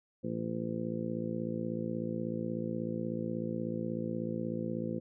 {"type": "harmonic tone", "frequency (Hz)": 56.4, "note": "A1", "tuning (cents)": 44, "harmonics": [2, 3, 4, 5, 6, 7, 8, 9], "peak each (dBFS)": [-43, -39, -37, -49, -40, -47, -48, -41], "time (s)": [0.23, 5], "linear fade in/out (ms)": 20, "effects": []}